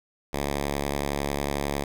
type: tone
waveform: 5% pulse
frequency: 71 Hz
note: C#2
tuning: 42 cents sharp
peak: -15 dBFS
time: 0.33-1.84 s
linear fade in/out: 5 ms
effects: none